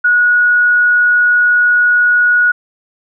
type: tone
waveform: sine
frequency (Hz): 1457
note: F#6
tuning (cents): -27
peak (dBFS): -7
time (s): 0.04-2.52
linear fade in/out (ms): 10
effects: none